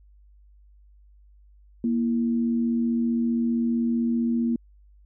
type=tone pair together; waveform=sine; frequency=235.1 / 330.5 Hz; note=A#3 / E4; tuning=+15 / +5 cents; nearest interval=tritone; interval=590 cents; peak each=-21 / -32 dBFS; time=1.84-4.56 s; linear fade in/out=2 ms; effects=added 50 Hz sine -51 dBFS peak until 5.05 s